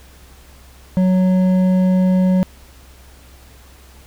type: tone with hard clipping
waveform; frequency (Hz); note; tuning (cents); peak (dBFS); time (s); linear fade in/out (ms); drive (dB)
sine; 185; F#3; 0; -13; 0.97-2.43; 0; 7
effects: added 65 Hz sine -43 dBFS peak until 4.06 s + pink hiss -47 dBFS RMS until 4.06 s